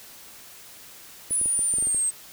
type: linear sweep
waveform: sine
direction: down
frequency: 10000 to 8210 Hz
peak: -21 dBFS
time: 1.3-2.11 s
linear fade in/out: 20 ms
type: clicks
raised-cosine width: 2 ms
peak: -26 dBFS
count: 9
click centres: 1.309 / 1.414 / 1.459 / 1.592 / 1.739 / 1.785 / 1.825 / 1.871 / 1.946 s
effects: white hiss -46 dBFS RMS until 2.32 s